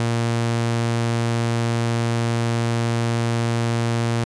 sawtooth tone, 116.54 Hz, A#2, in tune, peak -15 dBFS, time 0-4.24 s, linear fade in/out 0 ms, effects resampled to 22050 Hz

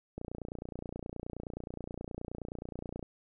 click train, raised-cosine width 2 ms, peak -26 dBFS, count 85, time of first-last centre 0.18-3.027 s, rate 29.5 Hz, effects none

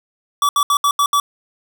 square tone bursts at uneven times, 1149 Hz, D6, 38 cents flat, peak -13 dBFS, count 6, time 0.42-0.49 / 0.56-0.63 / 0.7-0.77 / 0.84-0.91 / 0.99-1.06 / 1.13-1.2 s, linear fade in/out 2 ms, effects none

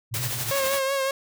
white band-pass noise, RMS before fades -34 dBFS, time 0.11-0.51 s, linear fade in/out 5 ms, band 110 to 130 Hz, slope 96 dB/octave
white noise with tremolo, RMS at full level -28 dBFS, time 0.14-0.79 s, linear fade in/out 0 ms, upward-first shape sine, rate 12 Hz, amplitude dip 45%
sawtooth tone with vibrato, 543 Hz, C#5, 36 cents flat, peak -19 dBFS, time 0.51-1.11 s, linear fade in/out 2 ms, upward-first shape triangle, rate 5.3 Hz, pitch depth 48 cents each way
effects none

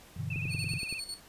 sine chord, E minor seventh, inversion first, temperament equal, 98 / 123.47 / 146.83 / 164.81 Hz, G2 / B2 / D3 / E3, 0 / 0 / 0 / 0 cents, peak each -38 / -38 / -39 / -40 dBFS, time 0.16-0.79 s, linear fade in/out 10 ms
sine tone with vibrato, 2562 Hz, E7, 50 cents flat, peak -36 dBFS, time 0.3-1 s, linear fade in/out 5 ms, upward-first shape sine, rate 17 Hz, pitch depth 84 cents each way
click train, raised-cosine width 3 ms, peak -29 dBFS, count 7, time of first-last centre 0.36-0.926 s, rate 10.6 Hz
30% pulse tone with tremolo, 4405 Hz, C#8, 12 cents flat, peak -33 dBFS, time 0.49-1.2 s, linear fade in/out 50 ms, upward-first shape square, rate 10 Hz, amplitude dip 70%
effects pink hiss -55 dBFS RMS until 1.28 s + resampled to 32000 Hz

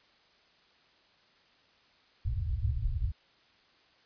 white low-pass noise, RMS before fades -31 dBFS, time 2.25-3.12 s, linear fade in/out 10 ms, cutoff 120 Hz, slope 96 dB/octave, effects white hiss -64 dBFS RMS until 4.05 s + resampled to 11025 Hz

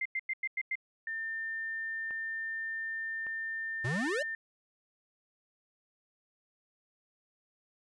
sine tone bursts, 2093 Hz, C7, in tune, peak -30 dBFS, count 6, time 0.01-0.755 s, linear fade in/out 5 ms, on 45 ms, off 95 ms
sine tone, 1800 Hz, A6, 39 cents sharp, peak -34 dBFS, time 1.07-4.35 s, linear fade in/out 2 ms
clicks, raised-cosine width 0.5 ms, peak -34 dBFS, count 3, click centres 2.108 / 3.267 / 3.958 s
square exponential sweep, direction up, 110 to 635 Hz, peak -32 dBFS, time 3.84-4.23 s, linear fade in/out 10 ms
effects resampled to 22050 Hz

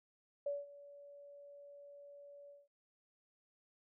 sine tone with ADSR envelope, 571 Hz, D5, 49 cents flat, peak -34 dBFS, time 0.46-2.68 s, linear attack 6 ms, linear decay 190 ms, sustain -19 dB, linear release 190 ms, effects none

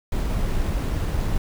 brown noise with sample-and-hold, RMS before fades -23 dBFS, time 0.12-1.38 s, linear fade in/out 2 ms, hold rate 11025 Hz, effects none

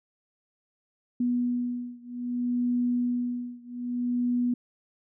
sine beating tone pair, 244 / 244.62 Hz, B3 / B3, -21 / -16 cents, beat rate 0.62 Hz, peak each -28 / -29 dBFS, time 1.2-4.54 s, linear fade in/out 5 ms, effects none

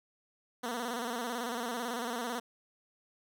10% pulse tone with vibrato, 238.6 Hz, A#3, 41 cents sharp, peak -26 dBFS, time 0.63-2.4 s, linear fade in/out 10 ms, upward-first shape square, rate 18 Hz, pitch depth 70 cents each way, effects none

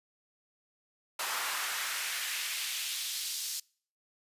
pink noise with high-pass filter sweep, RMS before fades -35 dBFS, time 1.19-3.6 s, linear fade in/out 5 ms, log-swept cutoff 970 to 5000 Hz, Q 1.3, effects noise-tail reverb RT60 0.5 s tail -26 dB re dry + resampled to 32000 Hz

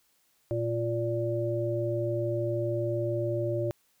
harmonic tone, 116.54 Hz, A#2, in tune, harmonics 1 / 3 / 5, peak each -31 / -31 / -31 dBFS, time 0.51-3.71 s, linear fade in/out 0 ms, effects white hiss -69 dBFS RMS until 4 s

